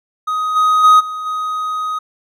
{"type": "tone with level steps", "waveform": "triangle", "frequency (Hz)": 1254, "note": "D#6", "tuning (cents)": 13, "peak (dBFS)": [-14, -8, -3, -20, -16], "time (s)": [0.27, 1.99], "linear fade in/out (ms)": 10, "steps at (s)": [0.55, 0.83, 0.99, 1.25], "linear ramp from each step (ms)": 20, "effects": []}